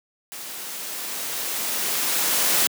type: noise with level ramp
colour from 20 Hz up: white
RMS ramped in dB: -36 to -19 dBFS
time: 0.32-2.67 s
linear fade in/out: 0 ms
effects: high-pass 200 Hz 12 dB/octave